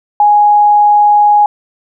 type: tone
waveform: sine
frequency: 830.6 Hz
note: G#5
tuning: in tune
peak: -4 dBFS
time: 0.2-1.46 s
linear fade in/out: 2 ms
effects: none